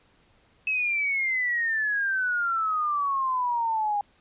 sine exponential sweep, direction down, 2592 to 810 Hz, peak -23 dBFS, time 0.67-4.01 s, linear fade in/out 2 ms, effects pink hiss -62 dBFS RMS until 4.2 s + resampled to 8000 Hz

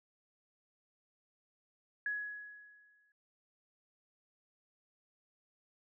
sine tone with exponential decay, 1679 Hz, G#6, 18 cents sharp, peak -32 dBFS, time 2.06-3.12 s, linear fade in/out 2 ms, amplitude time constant 230 ms, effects none

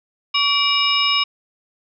sine tone cluster, 1136 / 2335 / 2885 / 3753 / 5190 Hz, C#6 / D7 / F#7 / A#7 / E8, +42 / -11 / -44 / +11 / -28 cents, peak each -22 / -22 / -19 / -23 / -23 dBFS, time 0.34-1.24 s, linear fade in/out 10 ms, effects none

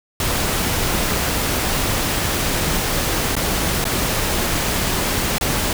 pink noise with dropouts, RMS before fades -20 dBFS, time 0.2-5.73 s, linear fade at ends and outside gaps 2 ms, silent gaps 3.354-3.365 / 3.842-3.852 / 5.383-5.41 s, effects none

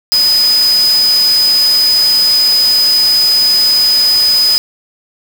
sine tone in noise, 5000 Hz, D#8, 8 cents sharp, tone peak -7 dBFS, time 0.12-4.58 s, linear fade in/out 0 ms, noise white, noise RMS -21 dBFS, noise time 0.12-4.58 s, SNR +11 dB, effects none

